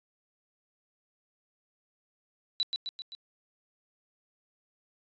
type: tone with echo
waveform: sine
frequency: 3951 Hz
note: B7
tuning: in tune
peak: -25 dBFS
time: 2.6-2.63 s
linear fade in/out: 0 ms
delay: 130 ms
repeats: 4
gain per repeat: -4 dB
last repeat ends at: 3.15 s
effects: resampled to 16000 Hz